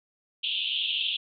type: band-pass noise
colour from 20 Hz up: white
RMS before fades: -29 dBFS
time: 0.43-1.17 s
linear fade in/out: 10 ms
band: 2700 to 3600 Hz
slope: 96 dB/octave
effects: none